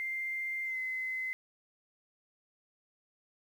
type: tone with pitch glide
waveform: sine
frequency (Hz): 2095 to 2048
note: C7 to C7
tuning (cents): +2 to -38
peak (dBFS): -33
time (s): 0-1.33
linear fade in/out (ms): 0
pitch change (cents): -40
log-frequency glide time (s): 0.64-0.78
effects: 10-bit